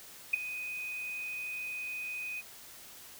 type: tone with ADSR envelope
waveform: sine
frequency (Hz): 2497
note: D#7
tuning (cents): +6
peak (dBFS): -20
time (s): 0.33-2.42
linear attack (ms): 10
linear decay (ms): 9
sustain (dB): -16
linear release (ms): 29
effects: white hiss -51 dBFS RMS until 3.19 s